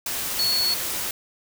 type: tone in noise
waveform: sine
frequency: 4386 Hz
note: C#8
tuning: 19 cents flat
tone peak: -20 dBFS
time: 0.39-0.74 s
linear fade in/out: 2 ms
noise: white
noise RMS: -28 dBFS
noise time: 0.06-1.11 s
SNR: +5 dB
effects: none